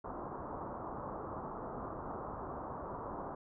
white low-pass noise, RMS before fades -43 dBFS, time 0.04-3.35 s, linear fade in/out 5 ms, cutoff 1200 Hz, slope 48 dB/octave, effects none

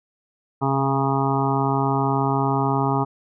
harmonic tone with a mistuned harmonic, 136.7 Hz, C#3, 24 cents flat, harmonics 1 / 2 / 3 / 5 / 6 / 7 / 8 / 9, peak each -23 / -25 / -27 / -30 / -26 / -27 / -31 / -29 dBFS, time 0.61-3.05 s, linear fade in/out 20 ms, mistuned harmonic 1, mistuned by -23 cents, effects none

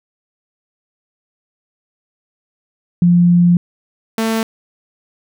sine / sawtooth tone pair in turn, 174.61 / 223.7 Hz, F3 / A3, 0 / +29 cents, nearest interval major third, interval 429 cents, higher second, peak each -7 / -11 dBFS, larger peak first, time 3.02-3.57 / 4.18-4.43 s, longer first, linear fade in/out 2 ms, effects none

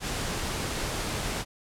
pink noise, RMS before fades -31 dBFS, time 0-1.45 s, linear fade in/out 50 ms, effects low-pass 10000 Hz 12 dB/octave

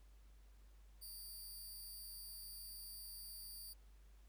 5% pulse tone with amplitude modulation, 4699 Hz, D8, in tune, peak -40 dBFS, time 1.01-3.74 s, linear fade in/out 20 ms, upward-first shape sine, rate 227 Hz, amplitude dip 75%, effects added 50 Hz sine -60 dBFS peak until 4.28 s + pink hiss -75 dBFS RMS until 4.28 s

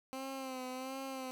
15% pulse tone with vibrato, 261.6 Hz, C4, in tune, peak -34 dBFS, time 0.13-1.31 s, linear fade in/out 0 ms, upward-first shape sine, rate 1.4 Hz, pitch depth 47 cents each way, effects none

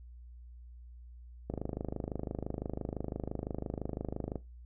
click train, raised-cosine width 2 ms, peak -22 dBFS, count 75, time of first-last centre 1.5-4.357 s, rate 25.9 Hz, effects noise-tail reverb RT60 0.2 s tail -17 dB re dry + added 60 Hz sine -48 dBFS peak until 4.65 s

